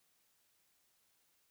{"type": "silence", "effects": ["white hiss -75 dBFS RMS until 1.5 s"]}